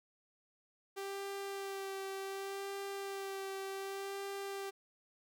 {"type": "tone with vibrato", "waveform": "sawtooth", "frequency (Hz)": 391.8, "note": "G4", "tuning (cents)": -1, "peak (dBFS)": -36, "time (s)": [0.96, 4.71], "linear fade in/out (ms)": 20, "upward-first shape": "sine", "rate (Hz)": 0.67, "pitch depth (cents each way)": 18, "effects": ["13-bit"]}